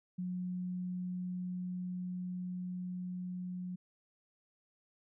sine tone with level ramp, 181 Hz, F#3, 38 cents flat, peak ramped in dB -35 to -38 dBFS, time 0.18-3.76 s, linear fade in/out 10 ms, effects none

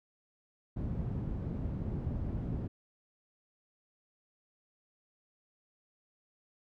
white low-pass noise, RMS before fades -36 dBFS, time 0.76-2.68 s, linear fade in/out 10 ms, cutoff 160 Hz, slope 12 dB/octave, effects none

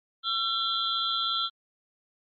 sine tone cluster, 1354 / 3214 / 3424 / 3547 / 3997 Hz, E6 / G7 / A7 / A7 / B7, +46 / +43 / -48 / +13 / +20 cents, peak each -30 / -31 / -32 / -36 / -33 dBFS, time 0.23-1.5 s, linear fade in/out 50 ms, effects MP3 32 kbps

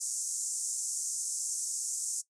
pink band-pass noise, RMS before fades -35 dBFS, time 0-2.22 s, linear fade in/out 20 ms, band 6200 to 9300 Hz, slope 48 dB/octave, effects noise-tail reverb RT60 0.1 s tail -17 dB re dry

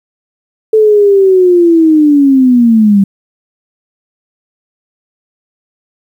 sine linear sweep, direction down, 440.2 to 193.2 Hz, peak -3 dBFS, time 0.73-3.04 s, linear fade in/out 5 ms, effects 7-bit

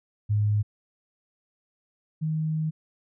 sine tone pair in turn, 104.7 / 156.87 Hz, G#2 / D#3, +15 / +14 cents, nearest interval perfect fifth, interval 699 cents, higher second, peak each -20 / -24 dBFS, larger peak first, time 0.29-0.63 / 2.21-2.71 s, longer second, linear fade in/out 20 ms, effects none

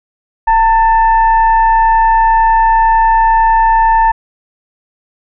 sine tone with frequency modulation, 900 Hz, A5, 39 cents sharp, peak -6 dBFS, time 0.47-4.12 s, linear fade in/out 10 ms, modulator 869 Hz, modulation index 0.47, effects none

